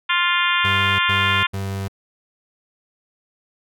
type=harmonic tone; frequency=350 Hz; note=F4; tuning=4 cents sharp; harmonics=3 / 4 / 5 / 6 / 7 / 8 / 9 / 10; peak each=-22 / -23 / -24 / -25 / -25 / -26 / -27 / -27 dBFS; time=0.09-1.47 s; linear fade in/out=10 ms
type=tone bursts; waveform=35% pulse; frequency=97.5 Hz; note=G2; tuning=9 cents flat; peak=-22 dBFS; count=3; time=0.64-1.882 s; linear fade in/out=10 ms; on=350 ms; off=96 ms
effects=none